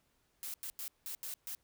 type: noise bursts at uneven times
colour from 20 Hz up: blue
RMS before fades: -42 dBFS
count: 6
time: 0.43-0.54 / 0.63-0.7 / 0.79-0.88 / 1.06-1.15 / 1.23-1.34 / 1.47-1.55 s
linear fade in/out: 0 ms
effects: pink hiss -75 dBFS RMS until 1.63 s